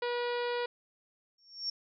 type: harmonic tone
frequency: 483.4 Hz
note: B4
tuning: 37 cents flat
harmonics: 1 / 2 / 3 / 4 / 5 / 6 / 7 / 8 / 9 / 10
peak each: -32 / -38 / -42 / -44 / -46 / -48 / -49 / -50 / -51 / -52 dBFS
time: 0.02-0.66 s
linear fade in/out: 5 ms
type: tone with exponential growth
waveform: sine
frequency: 5490 Hz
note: F8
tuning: 31 cents flat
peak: -29 dBFS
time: 1.38-1.7 s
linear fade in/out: 5 ms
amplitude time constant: 69 ms
effects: none